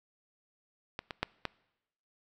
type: clicks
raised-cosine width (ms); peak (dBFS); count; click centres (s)
0.3; -20 / -21 / -13 / -16; 4; 0.991 / 1.108 / 1.23 / 1.453
effects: noise-tail reverb RT60 0.9 s tail -23 dB re dry